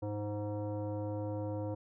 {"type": "tone with frequency modulation", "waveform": "sine", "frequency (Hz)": 103.83, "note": "G#2", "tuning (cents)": 0, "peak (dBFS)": -34, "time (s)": [0.02, 1.75], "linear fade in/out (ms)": 10, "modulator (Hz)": 417, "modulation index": 1.2, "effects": []}